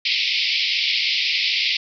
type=band-pass noise; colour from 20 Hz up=pink; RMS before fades=-21 dBFS; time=0.05-1.77 s; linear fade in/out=5 ms; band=2100 to 5200 Hz; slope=96 dB/octave; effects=none